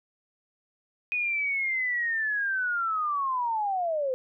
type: linear sweep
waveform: sine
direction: down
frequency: 2489 to 500 Hz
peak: -25 dBFS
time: 1.12-4.14 s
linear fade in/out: 0 ms
effects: none